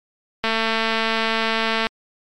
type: click train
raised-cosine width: 0.3 ms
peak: -5 dBFS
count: 321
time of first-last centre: 0.44-1.869 s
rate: 224 Hz
effects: MP3 96 kbps